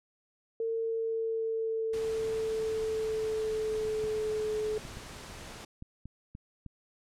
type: tone with pitch glide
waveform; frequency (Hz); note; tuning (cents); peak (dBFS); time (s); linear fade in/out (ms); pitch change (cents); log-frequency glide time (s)
sine; 453.4 to 428.9; A#4 to A4; -48 to -44; -29; 0.6-4.78; 2; -96; 0.77-4.53
type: noise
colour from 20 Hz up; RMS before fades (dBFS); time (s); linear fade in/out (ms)
pink; -45; 1.93-5.65; 5
type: clicks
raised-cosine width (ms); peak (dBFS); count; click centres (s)
5; -31; 8; 3.852 / 4.041 / 4.852 / 4.971 / 5.824 / 6.056 / 6.351 / 6.663
effects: low-pass 9000 Hz 12 dB/octave